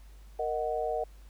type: chord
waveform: sine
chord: D# minor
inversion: second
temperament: equal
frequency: 466.2 / 622.3 / 740 Hz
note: A#4 / D#5 / F#5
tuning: 0 / 0 / 0 cents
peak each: -33 dBFS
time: 0.39-1.04 s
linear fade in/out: 5 ms
effects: added 50 Hz sine -48 dBFS peak until 1.29 s + pink hiss -63 dBFS RMS until 1.29 s